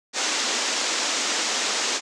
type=band-pass noise; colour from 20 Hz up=white; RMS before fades=-25 dBFS; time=0.13-2.01 s; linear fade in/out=50 ms; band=230 to 7400 Hz; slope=48 dB/octave; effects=none